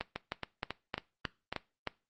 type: two click trains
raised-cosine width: 0.3 ms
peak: -17 / -19 dBFS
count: 7 / 6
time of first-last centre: 0.01-1.873 / 0.16-1.526 s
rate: 3.22 / 3.66 Hz
effects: noise-tail reverb RT60 0.3 s tail -20 dB re dry + Opus 24 kbps